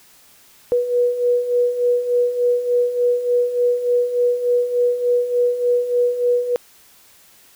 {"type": "beating tone pair", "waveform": "sine", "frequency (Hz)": [484.9, 488.3], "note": ["B4", "B4"], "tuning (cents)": [-32, -20], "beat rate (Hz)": 3.4, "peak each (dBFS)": [-22, -16], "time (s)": [0.72, 6.56], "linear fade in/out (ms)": 0, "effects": ["white hiss -50 dBFS RMS until 7.55 s"]}